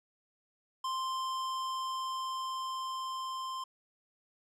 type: tone with level ramp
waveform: square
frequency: 1046 Hz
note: C6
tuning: 1 cent flat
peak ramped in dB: -33 to -37 dBFS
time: 0.84-3.64 s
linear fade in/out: 5 ms
effects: low-pass 8000 Hz 12 dB/octave